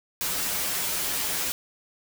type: noise with comb filter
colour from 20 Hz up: white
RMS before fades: -28 dBFS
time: 0.21-1.52 s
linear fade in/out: 0 ms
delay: 8.9 ms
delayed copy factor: -0.95
effects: none